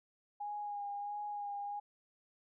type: tone with vibrato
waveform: sine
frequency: 820 Hz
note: G#5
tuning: 22 cents flat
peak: -38 dBFS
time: 0.4-1.8 s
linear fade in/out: 10 ms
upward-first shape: sine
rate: 1.5 Hz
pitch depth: 22 cents each way
effects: none